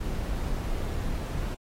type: noise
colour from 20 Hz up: brown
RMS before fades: -30 dBFS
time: 0-1.55 s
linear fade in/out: 10 ms
effects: AAC 48 kbps

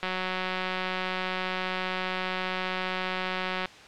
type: click train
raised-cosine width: 0.3 ms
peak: -14 dBFS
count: 672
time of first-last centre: 0.03-3.657 s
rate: 185 Hz
effects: white hiss -48 dBFS RMS until 3.87 s + low-pass 4000 Hz 12 dB/octave

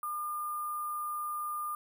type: tone with sample-and-hold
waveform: sine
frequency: 1206 Hz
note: D6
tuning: 46 cents sharp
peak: -33 dBFS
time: 0.03-1.75 s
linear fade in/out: 2 ms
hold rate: 11025 Hz
effects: none

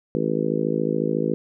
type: harmonic tone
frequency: 54 Hz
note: A1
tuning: 32 cents flat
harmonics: 3 / 4 / 5 / 6 / 7 / 8 / 9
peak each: -28 / -28 / -28 / -28 / -28 / -28 / -28 dBFS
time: 0.15-1.34 s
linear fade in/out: 0 ms
effects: none

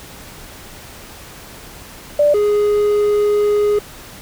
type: tone pair in turn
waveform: sine / triangle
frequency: 587.3 / 415.3 Hz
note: D5 / G#4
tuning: 0 / 0 cents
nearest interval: tritone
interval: 600 cents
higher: first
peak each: -9 / -10 dBFS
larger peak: first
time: 2.19-2.34 / 2.34-3.79 s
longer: second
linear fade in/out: 5 ms
effects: pink hiss -37 dBFS RMS until 4.21 s

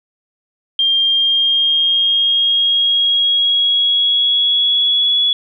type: tone with pitch glide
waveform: sine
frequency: 3197 to 3387 Hz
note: G7 to G#7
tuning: +33 to +33 cents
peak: -11 dBFS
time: 0.79-5.33 s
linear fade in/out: 2 ms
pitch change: +100 cents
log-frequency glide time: 0.99-5.21 s
effects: none

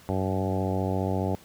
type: harmonic tone with a mistuned harmonic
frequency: 94.8 Hz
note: F#2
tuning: 43 cents sharp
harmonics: 1 / 2 / 3 / 4 / 5 / 6 / 7 / 8 / 9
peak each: -28 / -31 / -33 / -34 / -35 / -36 / -36 / -37 / -38 dBFS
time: 0.09-1.35 s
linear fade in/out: 0 ms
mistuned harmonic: 1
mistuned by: +18 cents
effects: pink hiss -53 dBFS RMS until 1.44 s + high-pass 60 Hz 12 dB/octave

